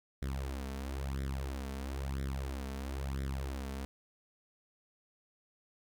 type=tone with flanger; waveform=sawtooth; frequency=67.5 Hz; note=C#2; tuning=45 cents flat; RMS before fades=-38 dBFS; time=0.22-3.85 s; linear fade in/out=0 ms; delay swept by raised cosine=0.54 to 4.54 ms; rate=1 Hz; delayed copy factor=+0.8; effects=none